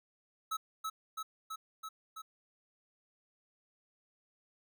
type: tone with echo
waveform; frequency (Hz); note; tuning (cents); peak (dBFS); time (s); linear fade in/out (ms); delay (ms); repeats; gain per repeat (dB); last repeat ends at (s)
square; 1296; E6; -30; -34; 0.51-0.57; 10; 330; 5; -2; 2.22
effects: none